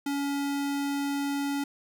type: tone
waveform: square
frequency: 281.9 Hz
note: C#4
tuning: 29 cents sharp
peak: -28 dBFS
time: 0.06-1.64 s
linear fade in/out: 5 ms
effects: 10-bit